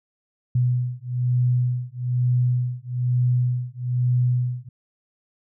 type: beating tone pair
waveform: sine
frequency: 123.47 / 124.57 Hz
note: B2 / B2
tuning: 0 / +15 cents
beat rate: 1.1 Hz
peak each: -22 dBFS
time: 0.55-4.69 s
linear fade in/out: 5 ms
effects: none